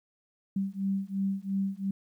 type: beating tone pair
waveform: sine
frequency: 193.6 / 196.5 Hz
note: G3 / G3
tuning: -21 / +4 cents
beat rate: 2.9 Hz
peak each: -31 dBFS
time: 0.56-1.91 s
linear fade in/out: 5 ms
effects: 11-bit